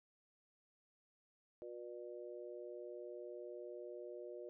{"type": "harmonic tone", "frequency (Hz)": 120, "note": "B2", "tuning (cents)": -49, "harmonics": [3, 4, 5], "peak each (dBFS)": [-50, -52, -52], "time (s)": [1.62, 4.49], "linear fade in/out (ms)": 0, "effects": []}